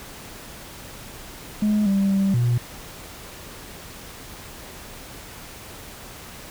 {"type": "tone with pitch steps", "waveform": "sine", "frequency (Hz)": [210.8, 196.5, 195.1, 120.8], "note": ["G#3", "G3", "G3", "B2"], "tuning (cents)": [26, 4, -8, -38], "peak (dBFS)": -15, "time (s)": [1.62, 2.58], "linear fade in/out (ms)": 5, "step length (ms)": 240, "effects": ["tanh soft clip ceiling -15 dBFS", "pink hiss -40 dBFS RMS until 6.5 s"]}